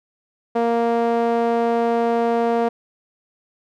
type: tone with band-pass filter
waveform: sawtooth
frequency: 233.1 Hz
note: A#3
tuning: in tune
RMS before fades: -19 dBFS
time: 0.55-2.69 s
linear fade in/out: 10 ms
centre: 590 Hz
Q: 1.9
effects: none